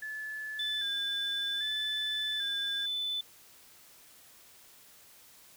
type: tone with vibrato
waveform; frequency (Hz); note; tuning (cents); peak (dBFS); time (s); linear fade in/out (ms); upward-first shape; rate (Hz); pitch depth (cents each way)
sine; 1673; G#6; +12; -36; 0.02-2.86; 5; square; 0.63; 57
type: tone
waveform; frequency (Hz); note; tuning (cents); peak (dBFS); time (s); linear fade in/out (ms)
sine; 3506; A7; -7; -30; 0.59-3.21; 5
effects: tanh soft clip ceiling -26 dBFS + white hiss -57 dBFS RMS until 5.56 s